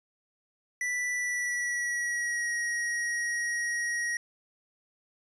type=tone with pitch glide; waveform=square; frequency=1973 to 1892.6 Hz; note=B6 to A#6; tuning=-2 to +26 cents; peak=-29 dBFS; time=0.81-4.17 s; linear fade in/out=2 ms; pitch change=-72 cents; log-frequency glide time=1.14-2.53 s; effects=resampled to 22050 Hz